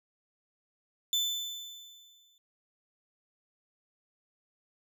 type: tone with exponential decay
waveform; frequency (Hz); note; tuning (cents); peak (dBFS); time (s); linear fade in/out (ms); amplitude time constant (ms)
35% pulse; 3520; A7; 0; -23; 1.13-2.38; 1; 270
effects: none